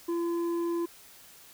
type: tone with low-pass filter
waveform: square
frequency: 340.5 Hz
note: F4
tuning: 44 cents flat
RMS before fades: -30 dBFS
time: 0.08-0.86 s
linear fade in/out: 10 ms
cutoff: 710 Hz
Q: 5.2
effects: white hiss -53 dBFS RMS until 1.53 s